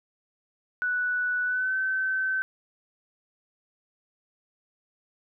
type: tone with pitch glide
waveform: sine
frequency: 1480 to 1534.8 Hz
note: F#6 to G6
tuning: 0 to -37 cents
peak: -24 dBFS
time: 0.82-2.42 s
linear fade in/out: 0 ms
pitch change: +63 cents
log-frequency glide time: 1.44-1.76 s
effects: none